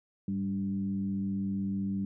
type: tone with frequency modulation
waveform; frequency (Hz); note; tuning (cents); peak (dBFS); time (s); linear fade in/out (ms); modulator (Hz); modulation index
sine; 196; G3; 0; -29; 0.28-2.05; 2; 94.1; 0.57
effects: none